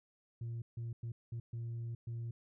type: tone bursts at uneven times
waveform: sine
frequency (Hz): 116.5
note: A#2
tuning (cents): -1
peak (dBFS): -36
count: 6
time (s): 0.41-0.62 / 0.77-0.93 / 1.03-1.12 / 1.32-1.4 / 1.53-1.95 / 2.07-2.31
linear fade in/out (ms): 5
effects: tanh soft clip ceiling -37 dBFS